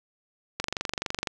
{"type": "click train", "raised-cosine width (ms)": 0.2, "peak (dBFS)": -11, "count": 17, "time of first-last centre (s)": [0.6, 1.272], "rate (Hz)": 23.8, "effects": []}